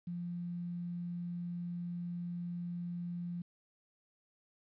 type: tone with quantisation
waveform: sine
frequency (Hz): 174.2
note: F3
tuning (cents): -4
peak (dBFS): -37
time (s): 0.07-3.42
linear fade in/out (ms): 5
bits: 11
effects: resampled to 11025 Hz